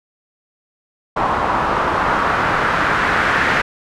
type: noise with low-pass filter sweep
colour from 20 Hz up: white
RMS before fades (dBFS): -17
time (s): 1.16-3.62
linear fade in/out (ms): 10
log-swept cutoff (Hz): 1000 to 1700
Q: 2.1
effects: none